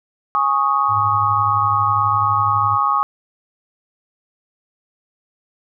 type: chord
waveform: sine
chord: Ab suspended fourth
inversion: none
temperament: just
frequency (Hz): 830.6 / 1107.5 / 1245.9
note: Ab5 / Db6 / Eb6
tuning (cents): 0 / -2 / +2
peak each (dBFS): -22 / -17 / -18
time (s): 0.35-3.03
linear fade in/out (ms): 0
type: tone with tremolo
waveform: sine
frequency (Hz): 104.7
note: G#2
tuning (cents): +15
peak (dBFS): -22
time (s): 0.88-2.79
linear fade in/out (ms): 50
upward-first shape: triangle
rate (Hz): 12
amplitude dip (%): 55
effects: none